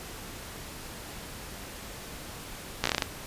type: slowing click train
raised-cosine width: 0.2 ms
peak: -7 dBFS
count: 8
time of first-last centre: 2.84-3.022 s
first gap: 15 ms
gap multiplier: 1.18
effects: pink hiss -42 dBFS RMS until 3.26 s + resampled to 32000 Hz